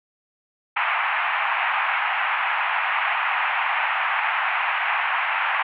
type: band-pass noise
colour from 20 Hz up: pink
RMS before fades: -23 dBFS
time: 0.76-5.63 s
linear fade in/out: 10 ms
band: 780 to 2700 Hz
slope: 48 dB/octave
effects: none